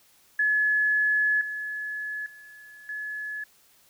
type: tone with level steps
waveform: sine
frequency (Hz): 1706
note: G#6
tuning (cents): +46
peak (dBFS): -20 / -30 / -45 / -31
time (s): 0.39-3.44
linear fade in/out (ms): 5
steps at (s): 1.41 / 2.26 / 2.89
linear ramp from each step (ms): 2
effects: white hiss -60 dBFS RMS until 3.89 s